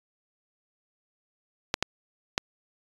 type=clicks; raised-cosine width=0.2 ms; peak=-6 dBFS; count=3; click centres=1.741 / 1.826 / 2.379 s; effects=resampled to 24000 Hz